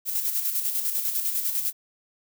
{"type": "noise with tremolo", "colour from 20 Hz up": "violet", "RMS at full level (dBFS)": -25, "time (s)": [0.05, 1.73], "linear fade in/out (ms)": 50, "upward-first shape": "square", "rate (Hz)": 10, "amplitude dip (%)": 45, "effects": []}